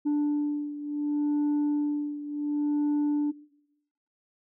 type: beating tone pair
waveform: sine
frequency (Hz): 293.7 / 294.39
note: D4 / D4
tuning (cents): 0 / +4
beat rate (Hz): 0.69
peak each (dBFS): -24 / -28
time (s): 0.05-3.32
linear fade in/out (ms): 20
effects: noise-tail reverb RT60 0.9 s tail -22 dB re dry + tanh soft clip ceiling -22 dBFS